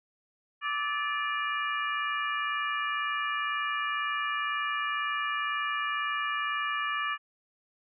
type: tone cluster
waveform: sine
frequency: 1167 / 1289 / 1745 / 2382 / 2873 Hz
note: D6 / E6 / A6 / D7 / F7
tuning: -11 / -39 / -15 / +24 / +48 cents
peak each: -32 / -38 / -33 / -37 / -39 dBFS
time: 0.61-7.18 s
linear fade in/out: 50 ms
effects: none